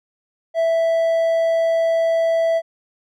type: tone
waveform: triangle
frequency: 659.3 Hz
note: E5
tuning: in tune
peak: -13 dBFS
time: 0.54-2.62 s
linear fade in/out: 50 ms
effects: none